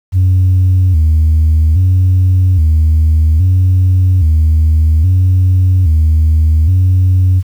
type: tone with vibrato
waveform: sine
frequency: 85.2 Hz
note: F2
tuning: 42 cents flat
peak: -4 dBFS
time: 0.12-7.43 s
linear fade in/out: 50 ms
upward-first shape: square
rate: 0.61 Hz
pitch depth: 140 cents each way
effects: tanh soft clip ceiling -4 dBFS + 7-bit